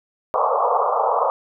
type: band-pass noise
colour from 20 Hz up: white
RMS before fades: -19 dBFS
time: 0.34-1.3 s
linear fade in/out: 0 ms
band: 450 to 1200 Hz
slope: 96 dB/octave
effects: none